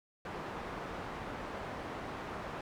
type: low-pass noise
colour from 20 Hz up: white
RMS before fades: -42 dBFS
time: 0.25-2.61 s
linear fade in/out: 2 ms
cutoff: 1100 Hz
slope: 12 dB/octave
effects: none